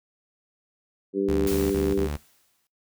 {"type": "harmonic tone", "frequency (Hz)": 98.4, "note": "G2", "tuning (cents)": 7, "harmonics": [2, 3, 4, 5], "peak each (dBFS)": [-31, -26, -24, -35], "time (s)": [1.13, 2.09], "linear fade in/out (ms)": 50}
{"type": "tone bursts", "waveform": "sawtooth", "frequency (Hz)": 73.42, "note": "D2", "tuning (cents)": 0, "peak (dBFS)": -24, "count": 4, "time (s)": [1.28, 2.17], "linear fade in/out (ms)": 10, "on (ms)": 200, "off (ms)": 30}
{"type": "noise with exponential decay", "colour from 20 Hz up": "white", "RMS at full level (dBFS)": -33, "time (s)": [1.47, 2.67], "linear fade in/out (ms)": 1, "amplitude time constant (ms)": 260}
{"effects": ["noise-tail reverb RT60 0.2 s tail -20 dB re dry"]}